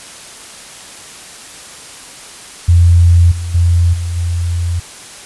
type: tone with level steps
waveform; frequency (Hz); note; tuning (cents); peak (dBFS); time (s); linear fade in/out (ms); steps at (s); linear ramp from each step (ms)
sine; 86.2; F2; -22; -4 / -18 / -7 / -16 / -13; 2.68-4.8; 10; 3.31 / 3.54 / 3.93 / 4.16; 10
effects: white hiss -33 dBFS RMS until 5.25 s + resampled to 24000 Hz